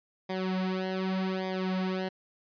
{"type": "tone with flanger", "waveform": "sawtooth", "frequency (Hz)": 187.6, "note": "F#3", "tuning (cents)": 24, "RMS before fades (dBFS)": -31, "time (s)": [0.29, 2.09], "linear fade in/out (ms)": 10, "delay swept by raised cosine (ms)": [0.71, 4.51], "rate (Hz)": 0.85, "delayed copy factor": -1, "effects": ["resampled to 11025 Hz"]}